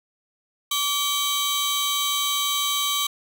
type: tone cluster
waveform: sawtooth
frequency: 1147 / 3138 / 3854 Hz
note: D6 / G7 / B7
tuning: -41 / +1 / -43 cents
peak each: -23 dBFS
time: 0.71-3.07 s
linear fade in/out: 5 ms
effects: none